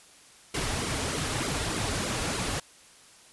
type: noise with flanger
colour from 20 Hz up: pink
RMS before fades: -30 dBFS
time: 0.54-2.6 s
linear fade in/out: 5 ms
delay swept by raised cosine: 1.1 to 6 ms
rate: 3.3 Hz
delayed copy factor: -0.95
effects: white hiss -54 dBFS RMS until 3.32 s + resampled to 24000 Hz